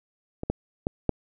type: clicks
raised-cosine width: 2 ms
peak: -18 / -11 / -12 / -8 dBFS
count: 4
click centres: 0.434 / 0.5 / 0.869 / 1.093 s
effects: none